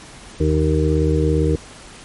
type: harmonic tone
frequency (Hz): 77.5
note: D#2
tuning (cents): -6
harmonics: 1 / 2 / 4 / 5 / 6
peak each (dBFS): -18 / -20 / -21 / -24 / -21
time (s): 0.4-1.56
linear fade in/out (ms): 5
effects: pink hiss -40 dBFS RMS until 2.04 s + MP3 48 kbps